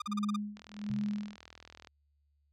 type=tone bursts; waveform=45% pulse; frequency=1212 Hz; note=D#6; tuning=46 cents flat; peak=-34 dBFS; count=7; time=0-0.362 s; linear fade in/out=5 ms; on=20 ms; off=37 ms
type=tone with tremolo; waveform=sine; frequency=207.7 Hz; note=G#3; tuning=in tune; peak=-30 dBFS; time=0.07-1.37 s; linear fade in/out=20 ms; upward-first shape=sine; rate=1.3 Hz; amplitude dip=100%
type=click train; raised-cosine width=0.2 ms; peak=-32 dBFS; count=54; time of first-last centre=0.57-1.872 s; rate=40.7 Hz
type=tone with exponential decay; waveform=sine; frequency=130.81 Hz; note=C3; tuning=in tune; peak=-34 dBFS; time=0.9-1.31 s; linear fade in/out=0 ms; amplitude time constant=88 ms
effects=added 72 Hz sine -70 dBFS peak until 2.52 s + low-pass 7000 Hz 12 dB/octave